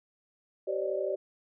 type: tone cluster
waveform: sine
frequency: 384.7 / 518 / 571 / 603 Hz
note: G4 / C5 / D5 / D5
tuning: -33 / -17 / -49 / +46 cents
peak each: -33 / -37 / -34 / -34 dBFS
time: 0.67-1.16 s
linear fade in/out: 10 ms
effects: none